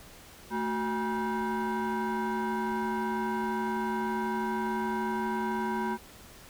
sine tone with frequency modulation, 370 Hz, F#4, in tune, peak -26 dBFS, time 0.5-5.98 s, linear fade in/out 50 ms, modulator 592 Hz, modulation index 1.6, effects tanh soft clip ceiling -26 dBFS + pink hiss -51 dBFS RMS until 6.49 s

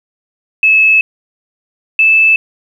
sine tone pair in turn, 2598 / 2627 Hz, E7 / E7, -26 / -7 cents, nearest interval unison, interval 19 cents, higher second, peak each -5 dBFS, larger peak neither, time 0.63-1.01 / 1.99-2.36 s, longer first, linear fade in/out 2 ms, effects 7-bit

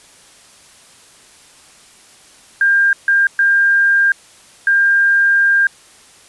sine tone bursts at uneven times, 1600 Hz, G6, 35 cents sharp, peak -9 dBFS, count 4, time 2.61-2.93 / 3.08-3.27 / 3.39-4.12 / 4.67-5.67 s, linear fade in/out 2 ms, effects white hiss -45 dBFS RMS until 6.28 s + resampled to 24000 Hz

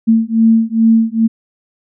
sine beating tone pair, 224 / 226.4 Hz, A3 / A3, +31 / +50 cents, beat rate 2.4 Hz, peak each -11 dBFS, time 0.07-1.28 s, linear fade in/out 20 ms, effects none

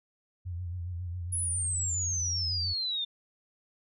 sine tone with vibrato, 88.1 Hz, F2, 16 cents sharp, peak -33 dBFS, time 0.45-2.74 s, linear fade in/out 20 ms, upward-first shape sine, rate 7.3 Hz, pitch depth 64 cents each way
sine exponential sweep, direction down, 10548 to 3578 Hz, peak -29 dBFS, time 1.32-3.05 s, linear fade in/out 10 ms
effects none

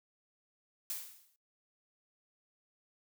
blue noise with exponential decay, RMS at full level -36 dBFS, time 0.9-1.36 s, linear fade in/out 1 ms, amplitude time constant 99 ms, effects noise-tail reverb RT60 0.2 s tail -23 dB re dry

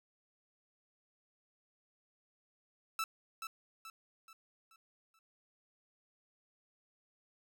sawtooth tone with echo, 1318.5 Hz, E6, in tune, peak -30 dBFS, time 2.99-3.04 s, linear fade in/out 2 ms, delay 430 ms, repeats 5, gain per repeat -7 dB, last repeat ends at 5.19 s, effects none

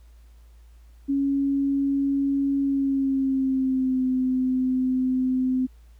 sine tone with pitch glide, 277.2 to 257.1 Hz, C#4 to C4, 0 to -30 cents, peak -20 dBFS, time 1.08-5.67 s, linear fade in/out 20 ms, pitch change -130 cents, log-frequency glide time 2.61-4.05 s, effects added 57 Hz sine -47 dBFS peak until 5.99 s + pink hiss -65 dBFS RMS until 5.99 s

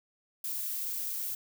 violet noise, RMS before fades -35 dBFS, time 0.44-1.35 s, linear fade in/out 5 ms, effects none

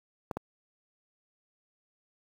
clicks, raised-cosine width 1 ms, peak -19 dBFS, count 2, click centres 0.312 / 0.37 s, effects high-pass 80 Hz 12 dB/octave + 8-bit

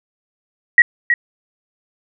sine tone with echo, 1911 Hz, A#6, 43 cents sharp, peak -3 dBFS, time 0.78-0.82 s, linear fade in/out 2 ms, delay 320 ms, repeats 1, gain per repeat -8 dB, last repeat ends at 1.14 s, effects none

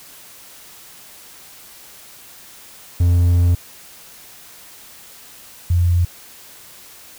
triangle / sine tone pair in turn, 87.31 / 87.31 Hz, F2 / F2, 0 / 0 cents, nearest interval unison, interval 0 cents, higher neither, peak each -9 / -12 dBFS, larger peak first, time 3-3.55 / 5.7-6.05 s, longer first, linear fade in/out 5 ms, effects white hiss -42 dBFS RMS until 7.18 s

